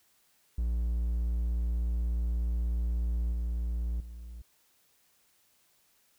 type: tone with level steps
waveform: triangle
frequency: 58.27 Hz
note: A#1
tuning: in tune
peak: -25 / -27 / -39 dBFS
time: 0.58-4.42 s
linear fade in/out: 5 ms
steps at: 3.32 / 4 s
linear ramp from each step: 5 ms
effects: white hiss -68 dBFS RMS until 6.18 s